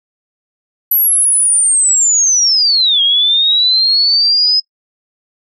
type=linear two-way sweep; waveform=sine; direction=down then up; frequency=11930 to 3228 to 5090 Hz; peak=-8 dBFS; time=0.91-4.6 s; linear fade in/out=5 ms; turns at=3.02 s; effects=noise-tail reverb RT60 0.1 s tail -25 dB re dry